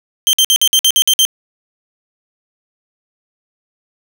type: tone bursts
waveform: sawtooth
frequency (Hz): 3139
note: G7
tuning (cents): +2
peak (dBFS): -5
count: 9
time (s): 0.27-1.251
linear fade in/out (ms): 0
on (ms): 61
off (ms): 54
effects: none